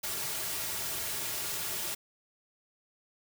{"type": "noise with comb filter", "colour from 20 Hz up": "white", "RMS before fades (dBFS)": -35, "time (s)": [0.03, 1.95], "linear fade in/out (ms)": 10, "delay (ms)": 3.9, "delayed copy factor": -0.55, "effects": []}